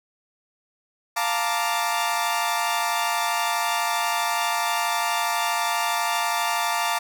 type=chord; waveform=sawtooth; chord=Bb major seventh; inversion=second; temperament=equal; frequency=698.5 / 880 / 932.3 / 1174.7 Hz; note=F5 / A5 / Bb5 / D6; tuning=0 / 0 / 0 / 0 cents; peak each=-24 dBFS; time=1.16-6.99 s; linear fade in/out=10 ms; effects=none